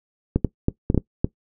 clicks, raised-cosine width 3 ms, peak -5 dBFS, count 7, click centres 0.36 / 0.447 / 0.684 / 0.901 / 0.946 / 0.977 / 1.245 s, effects noise-tail reverb RT60 0.1 s tail -19 dB re dry

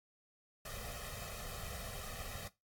pink noise with comb filter, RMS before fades -45 dBFS, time 0.65-2.48 s, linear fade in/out 5 ms, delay 1.6 ms, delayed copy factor +1, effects noise-tail reverb RT60 0.2 s tail -17 dB re dry + AAC 64 kbps

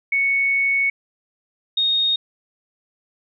sine tone pair in turn, 2217 / 3715 Hz, C#7 / A#7, 0 / -7 cents, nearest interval major sixth, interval 893 cents, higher second, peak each -16 dBFS, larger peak neither, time 0.12-0.9 / 1.77-2.16 s, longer first, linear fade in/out 5 ms, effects none

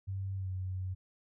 sine tone with pitch glide, 96.6 to 93.15 Hz, G2 to F#2, -25 to +12 cents, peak -34 dBFS, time 0.07-0.95 s, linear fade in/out 20 ms, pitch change -63 cents, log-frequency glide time 0.36-0.5 s, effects none

